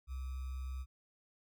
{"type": "tone with sample-and-hold", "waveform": "sine", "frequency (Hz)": 65.2, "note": "C2", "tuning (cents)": -5, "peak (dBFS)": -38, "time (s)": [0.07, 0.86], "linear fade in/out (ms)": 50, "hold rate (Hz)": 1225, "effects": []}